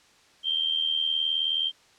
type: tone with amplitude modulation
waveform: sine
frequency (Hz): 3158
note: G7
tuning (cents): +12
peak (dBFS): -20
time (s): 0.43-1.72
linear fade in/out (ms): 50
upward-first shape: sine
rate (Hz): 79.2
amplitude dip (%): 70
effects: white hiss -58 dBFS RMS until 1.98 s + low-pass 6000 Hz 12 dB/octave